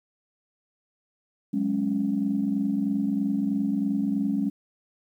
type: chord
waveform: sine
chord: F# suspended second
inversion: none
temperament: just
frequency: 185 / 208.1 / 277.5 Hz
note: F#3 / G#3 / C#4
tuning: 0 / +4 / +2 cents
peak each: -31 / -25 / -26 dBFS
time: 1.53-4.5 s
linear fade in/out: 10 ms
effects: tanh soft clip ceiling -14 dBFS + 10-bit